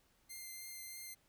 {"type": "tone with vibrato", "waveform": "5% pulse", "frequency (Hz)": 2093, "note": "C7", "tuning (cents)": 0, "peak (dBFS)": -37, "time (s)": [0.29, 1.15], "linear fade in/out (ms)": 20, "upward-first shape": "triangle", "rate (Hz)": 3.2, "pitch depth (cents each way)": 14, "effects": ["pink hiss -73 dBFS RMS until 1.28 s"]}